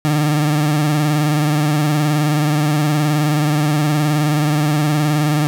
30% pulse tone with vibrato, 150 Hz, D3, 37 cents sharp, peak -11 dBFS, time 0.05-5.47 s, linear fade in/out 0 ms, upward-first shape sine, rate 19 Hz, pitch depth 56 cents each way, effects none

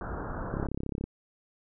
pink low-pass noise, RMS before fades -36 dBFS, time 0.01-0.67 s, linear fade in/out 2 ms, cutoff 1600 Hz, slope 96 dB/octave
click train, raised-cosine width 3 ms, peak -20 dBFS, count 18, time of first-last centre 0.54-1.04 s, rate 34 Hz
effects none

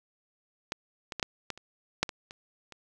clicks, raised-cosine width 0.2 ms, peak -14 / -19 / -16 / -9 / -16 / -29 / -7 / -19 / -26 / -28 dBFS, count 10, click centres 0.721 / 1.122 / 1.197 / 1.228 / 1.503 / 1.576 / 2.03 / 2.092 / 2.309 / 2.723 s, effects none

